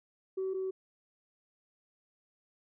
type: tone pair in turn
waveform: sine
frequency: 379.9 / 378.5 Hz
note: F#4 / F#4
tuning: +46 / +39 cents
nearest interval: unison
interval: 7 cents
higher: first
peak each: -30 / -31 dBFS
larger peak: first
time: 0.37-0.54 / 0.54-0.71 s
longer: neither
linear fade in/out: 10 ms
effects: tanh soft clip ceiling -28 dBFS